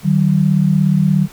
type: tone pair together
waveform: sine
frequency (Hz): 153.07 / 190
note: D#3 / F#3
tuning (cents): -28 / +46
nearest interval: major third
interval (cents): 374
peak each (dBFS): -13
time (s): 0.03-1.28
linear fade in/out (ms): 50
effects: pink hiss -41 dBFS RMS until 1.32 s